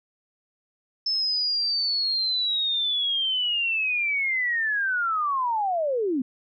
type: linear sweep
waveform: sine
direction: down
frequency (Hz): 5274 to 240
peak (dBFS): -22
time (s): 1.06-6.22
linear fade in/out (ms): 5
effects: none